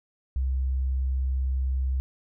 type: tone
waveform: sine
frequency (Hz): 65.41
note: C2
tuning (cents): 0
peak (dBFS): -23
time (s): 0.36-2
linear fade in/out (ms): 0
effects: none